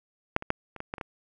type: clicks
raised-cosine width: 0.5 ms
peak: -7 / -22 / -9 / -26 / -20 / -17 / -25 / -19 dBFS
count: 8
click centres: 0.364 / 0.424 / 0.504 / 0.763 / 0.804 / 0.939 / 0.982 / 1.012 s
effects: none